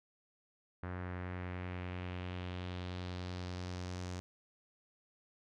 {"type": "tone with low-pass filter sweep", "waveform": "sawtooth", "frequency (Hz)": 90.3, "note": "F#2", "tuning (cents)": -42, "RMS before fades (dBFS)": -42, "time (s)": [0.83, 4.2], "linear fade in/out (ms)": 0, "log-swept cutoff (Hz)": [1600, 6600], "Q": 2.1, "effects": []}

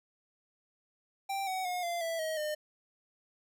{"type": "tone with pitch steps", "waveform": "square", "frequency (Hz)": [784, 751.2, 719.8, 689.6, 660.8, 633.1, 606.6], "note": ["G5", "F#5", "F#5", "F5", "E5", "D#5", "D#5"], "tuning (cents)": [0, 26, -48, -22, 4, 30, -44], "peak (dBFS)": -33, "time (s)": [1.29, 2.55], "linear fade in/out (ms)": 10, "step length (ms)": 180, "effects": []}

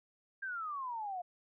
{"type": "exponential sweep", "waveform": "sine", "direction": "down", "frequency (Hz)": [1618, 698.5], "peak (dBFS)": -37, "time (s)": [0.42, 1.22], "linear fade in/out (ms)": 10, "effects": []}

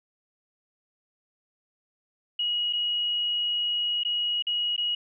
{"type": "tone with dropouts", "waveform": "sine", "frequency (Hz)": 2900, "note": "F#7", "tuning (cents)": -35, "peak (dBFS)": -24, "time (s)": [2.39, 4.95], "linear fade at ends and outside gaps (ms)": 5, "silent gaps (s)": [[2.728, 2.732], [4.035, 4.049], [4.424, 4.468], [4.764, 4.778]], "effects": []}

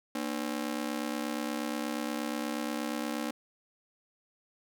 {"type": "ring-modulated tone", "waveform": "sawtooth", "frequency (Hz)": 267.4, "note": "C4", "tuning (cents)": 38, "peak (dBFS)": -25, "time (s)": [0.15, 3.31], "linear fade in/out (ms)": 2, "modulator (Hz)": 34.2, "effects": []}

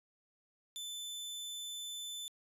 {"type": "tone", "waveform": "sawtooth", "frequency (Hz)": 3520, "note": "A7", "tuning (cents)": 0, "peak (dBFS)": -38, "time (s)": [0.76, 2.28], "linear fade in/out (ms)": 0, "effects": ["resampled to 32000 Hz"]}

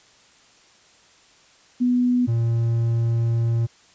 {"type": "tone pair in turn", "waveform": ["sine", "triangle"], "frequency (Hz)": [246.9, 115.98], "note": ["B3", "A#2"], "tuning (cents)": [0, -8], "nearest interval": "octave + minor second", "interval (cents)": 1308, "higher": "first", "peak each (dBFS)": -16, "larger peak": "neither", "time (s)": [[1.8, 2.27], [2.27, 3.67]], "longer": "second", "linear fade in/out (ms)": 20, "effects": ["white hiss -54 dBFS RMS until 3.94 s", "resampled to 16000 Hz"]}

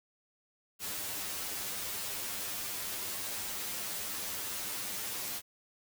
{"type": "noise with comb filter", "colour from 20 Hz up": "white", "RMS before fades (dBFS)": -38, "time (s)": [0.79, 5.42], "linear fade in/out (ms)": 50, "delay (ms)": 10, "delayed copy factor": 0.7, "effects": []}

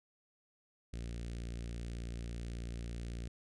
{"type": "tone with notch filter", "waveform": "sawtooth", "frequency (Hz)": 58.27, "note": "A#1", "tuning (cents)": 0, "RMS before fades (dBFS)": -42, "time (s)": [0.93, 3.28], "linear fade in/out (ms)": 5, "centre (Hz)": 950, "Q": 0.51, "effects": ["resampled to 22050 Hz"]}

